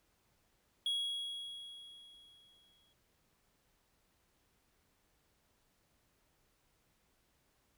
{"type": "tone with exponential decay", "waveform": "triangle", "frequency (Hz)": 3322, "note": "G#7", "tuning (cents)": 0, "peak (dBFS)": -30, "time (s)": [0.86, 2.93], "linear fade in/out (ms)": 2, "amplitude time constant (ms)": 450, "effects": ["pink hiss -75 dBFS RMS until 7.77 s"]}